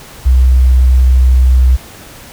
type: tone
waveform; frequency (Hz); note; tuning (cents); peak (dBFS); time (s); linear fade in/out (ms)
sine; 63.6; C2; -48; -4; 0.25-1.77; 20
effects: pink hiss -34 dBFS RMS until 2.32 s